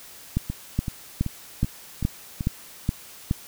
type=two click trains; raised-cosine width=5 ms; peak=-15 / -9 dBFS; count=6 / 8; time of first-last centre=0.5-2.408 / 0.37-3.311 s; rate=2.62 / 2.38 Hz; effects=white hiss -45 dBFS RMS until 3.47 s